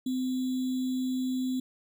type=tone with sample-and-hold; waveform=sine; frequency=256.8 Hz; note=C4; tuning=32 cents flat; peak=-27 dBFS; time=0.06-1.6 s; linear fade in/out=5 ms; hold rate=3675 Hz; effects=none